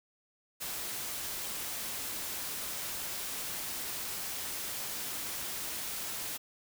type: noise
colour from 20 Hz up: white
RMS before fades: -38 dBFS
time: 0.6-6.38 s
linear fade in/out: 20 ms
effects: none